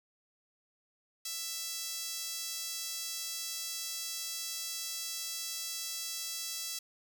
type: tone with high-pass filter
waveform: sawtooth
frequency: 663 Hz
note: E5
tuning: 10 cents sharp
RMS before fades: -39 dBFS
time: 1.25-6.79 s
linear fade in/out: 5 ms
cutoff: 5100 Hz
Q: 1.3
effects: none